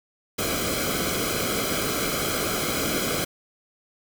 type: noise with comb filter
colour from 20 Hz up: pink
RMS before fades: -26 dBFS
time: 0.38-3.25 s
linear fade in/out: 10 ms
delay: 1.1 ms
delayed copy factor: -0.8
effects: none

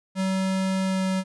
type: tone with pitch glide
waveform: square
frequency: 190 to 188.91 Hz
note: F#3 to F#3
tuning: +46 to +36 cents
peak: -23 dBFS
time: 0.15-1.24 s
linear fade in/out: 50 ms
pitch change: -10 cents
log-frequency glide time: 0.84-1.04 s
effects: resampled to 24000 Hz

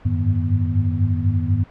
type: tone cluster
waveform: sine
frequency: 91 / 99.2 / 103.2 / 154.2 / 244.1 Hz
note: F#2 / G2 / G#2 / D#3 / B3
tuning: -28 / +21 / -10 / -15 / -20 cents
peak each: -21 / -23 / -21 / -28 / -26 dBFS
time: 0.05-1.64 s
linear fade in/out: 10 ms
effects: pink hiss -47 dBFS RMS until 1.7 s + low-pass 2000 Hz 12 dB/octave

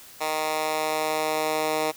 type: tone with high-pass filter sweep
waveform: 10% pulse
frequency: 155.56 Hz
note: D#3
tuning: in tune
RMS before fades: -26 dBFS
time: 0.2-1.92 s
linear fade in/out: 20 ms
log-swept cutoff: 710 to 440 Hz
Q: 1
effects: white hiss -47 dBFS RMS until 1.96 s

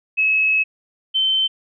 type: tone pair in turn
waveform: sine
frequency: 2577 / 3088 Hz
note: E7 / G7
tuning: -40 / -27 cents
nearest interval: minor third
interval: 313 cents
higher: second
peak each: -14 / -15 dBFS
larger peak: first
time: 0.17-0.64 / 1.14-1.48 s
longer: first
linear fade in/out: 20 ms
effects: none

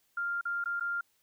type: tone with dropouts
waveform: sine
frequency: 1396.9 Hz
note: F6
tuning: in tune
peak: -30 dBFS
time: 0.17-1.01 s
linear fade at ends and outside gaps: 5 ms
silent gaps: 0.412-0.453 / 0.641-0.657 / 0.798-0.807 s
effects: white hiss -72 dBFS RMS until 1.22 s

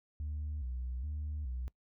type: tone with vibrato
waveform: sine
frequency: 68.4 Hz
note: C#2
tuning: 23 cents flat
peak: -34 dBFS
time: 0.2-1.68 s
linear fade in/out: 0 ms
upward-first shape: square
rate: 1.2 Hz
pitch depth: 160 cents each way
effects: noise-tail reverb RT60 0.1 s tail -23 dB re dry + tanh soft clip ceiling -33 dBFS

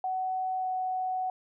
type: tone with pitch glide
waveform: sine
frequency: 749 to 744.3 Hz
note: F#5 to F#5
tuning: +21 to +10 cents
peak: -28 dBFS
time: 0.04-1.3 s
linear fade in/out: 2 ms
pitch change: -11 cents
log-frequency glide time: 0.59-0.66 s
effects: none

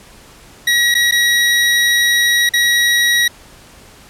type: tone with dropouts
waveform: 25% pulse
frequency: 1911 Hz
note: A#6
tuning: 43 cents sharp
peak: -7 dBFS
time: 0.67-3.28 s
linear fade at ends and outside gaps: 5 ms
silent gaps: 0.943-0.95 / 1.112-1.121 / 2.492-2.536 s
effects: pink hiss -42 dBFS RMS until 4.09 s + low-pass 12000 Hz 12 dB/octave

